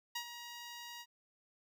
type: tone with ADSR envelope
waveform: 10% pulse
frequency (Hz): 951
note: A#5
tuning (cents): +34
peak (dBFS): -28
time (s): 0.15-1.06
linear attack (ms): 8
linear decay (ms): 79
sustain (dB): -10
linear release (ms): 54
effects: none